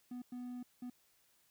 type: tone bursts at uneven times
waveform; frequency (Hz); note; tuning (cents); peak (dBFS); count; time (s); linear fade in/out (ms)
triangle; 246.9; B3; 0; -40; 3; 0.11-0.22 / 0.32-0.63 / 0.82-0.9; 5
effects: white hiss -72 dBFS RMS until 1.5 s